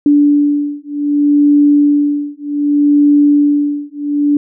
sine beating tone pair, 290.4 / 291.05 Hz, D4 / D4, -19 / -15 cents, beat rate 0.65 Hz, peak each -11 dBFS, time 0.06-4.37 s, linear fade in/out 2 ms, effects none

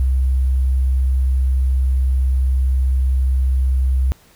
sine tone with sample-and-hold, 65.1 Hz, C2, 8 cents flat, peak -13 dBFS, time 0-4.12 s, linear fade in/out 0 ms, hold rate 11025 Hz, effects pink hiss -51 dBFS RMS until 4.35 s

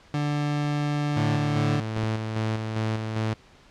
30% pulse tone, 146.83 Hz, D3, in tune, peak -21 dBFS, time 0.14-1.8 s, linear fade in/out 2 ms
sawtooth tone with tremolo, 110 Hz, A2, in tune, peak -20 dBFS, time 1.16-3.34 s, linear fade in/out 10 ms, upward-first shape square, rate 2.5 Hz, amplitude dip 40%
clicks, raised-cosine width 3 ms, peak -24 / -23 dBFS, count 2, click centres 1.975 / 2.034 s
effects pink hiss -54 dBFS RMS until 3.7 s + low-pass 5000 Hz 12 dB/octave

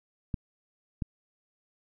clicks, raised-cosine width 5 ms, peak -18 dBFS, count 2, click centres 0.342 / 1.022 s, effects none

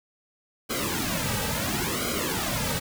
pink noise with flanger, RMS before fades -28 dBFS, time 0.69-2.8 s, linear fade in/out 20 ms, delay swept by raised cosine 1.1 to 2.9 ms, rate 0.72 Hz, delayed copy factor -0.9, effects none

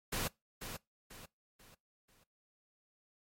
pink noise with echo, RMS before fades -36 dBFS, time 0.12-0.28 s, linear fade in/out 10 ms, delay 490 ms, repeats 4, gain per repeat -8 dB, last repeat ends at 2.24 s, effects noise-tail reverb RT60 0.2 s tail -23 dB re dry + MP3 64 kbps

